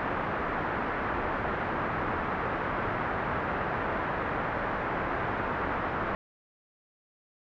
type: low-pass noise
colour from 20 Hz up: white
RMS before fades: -31 dBFS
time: 0-6.15 s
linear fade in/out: 0 ms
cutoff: 1600 Hz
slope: 24 dB/octave
effects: none